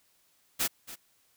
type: noise with echo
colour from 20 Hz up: white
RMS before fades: -28 dBFS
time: 0.59-0.68 s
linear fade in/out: 20 ms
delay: 280 ms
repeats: 1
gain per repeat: -15 dB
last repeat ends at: 0.96 s
effects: white hiss -68 dBFS RMS until 1.36 s